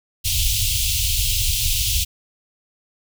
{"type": "band-stop noise", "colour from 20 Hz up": "pink", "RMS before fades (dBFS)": -20, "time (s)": [0.24, 2.05], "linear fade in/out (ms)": 20, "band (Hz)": [110, 2700], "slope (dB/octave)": 48, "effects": []}